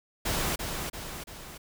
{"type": "noise with echo", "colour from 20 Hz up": "pink", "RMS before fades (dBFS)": -29, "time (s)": [0.25, 0.56], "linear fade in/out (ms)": 10, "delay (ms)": 340, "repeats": 3, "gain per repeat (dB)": -5, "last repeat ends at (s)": 1.58, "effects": []}